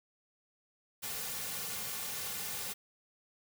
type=noise with comb filter; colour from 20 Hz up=white; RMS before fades=-39 dBFS; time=1.02-2.74 s; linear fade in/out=20 ms; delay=3.1 ms; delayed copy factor=-0.8; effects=none